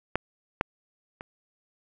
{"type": "clicks", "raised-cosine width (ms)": 0.5, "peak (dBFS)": [-9, -8, -23], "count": 3, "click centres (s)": [0.156, 0.611, 1.209], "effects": []}